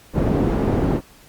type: low-pass noise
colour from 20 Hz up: white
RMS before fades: -19 dBFS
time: 0.13-1.01 s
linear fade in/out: 50 ms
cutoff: 340 Hz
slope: 12 dB/octave
effects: pink hiss -49 dBFS RMS until 1.28 s + Opus 48 kbps